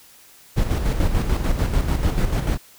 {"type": "noise with tremolo", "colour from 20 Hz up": "brown", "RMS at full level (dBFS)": -18, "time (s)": [0.56, 2.58], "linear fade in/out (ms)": 20, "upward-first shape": "square", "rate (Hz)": 6.8, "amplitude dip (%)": 50, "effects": ["white hiss -49 dBFS RMS until 2.78 s"]}